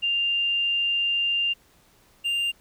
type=tone pair in turn; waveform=sine / triangle; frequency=2794 / 2794 Hz; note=F7 / F7; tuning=0 / 0 cents; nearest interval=unison; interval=0 cents; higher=neither; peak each=-21 dBFS; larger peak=neither; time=0.02-1.54 / 2.24-2.52 s; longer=first; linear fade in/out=20 ms; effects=pink hiss -59 dBFS RMS until 2.6 s